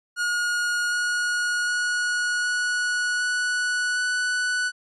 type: tone with pitch steps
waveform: 45% pulse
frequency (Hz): 1438 / 1447.2 / 1456.4 / 1465.7 / 1475 / 1484.4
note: F#6 / F#6 / F#6 / F#6 / F#6 / F#6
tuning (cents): -50 / -39 / -28 / -17 / -6 / +5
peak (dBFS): -22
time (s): 0.16-4.72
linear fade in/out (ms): 50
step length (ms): 760
effects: resampled to 24000 Hz